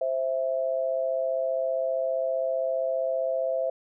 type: tone pair together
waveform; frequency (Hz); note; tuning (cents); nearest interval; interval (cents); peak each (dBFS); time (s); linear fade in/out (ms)
sine; 524.1 / 659.3; C5 / E5; +3 / 0; major third; 397; -27; 0.01-3.7; 5
effects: none